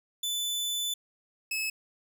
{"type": "tone pair in turn", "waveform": "sawtooth", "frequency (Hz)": [3500, 2590], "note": ["A7", "E7"], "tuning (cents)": [-10, -31], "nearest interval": "perfect fourth", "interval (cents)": 521, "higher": "first", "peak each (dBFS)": -26, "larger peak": "neither", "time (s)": [[0.23, 0.94], [1.51, 1.7]], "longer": "first", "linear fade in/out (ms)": 5, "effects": []}